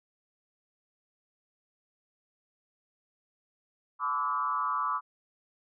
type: tone with frequency modulation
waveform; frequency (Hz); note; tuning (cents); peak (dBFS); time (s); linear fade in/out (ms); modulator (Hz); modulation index
sine; 1149; D6; -38; -27; 3.99-5.01; 50; 135; 1.2
effects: none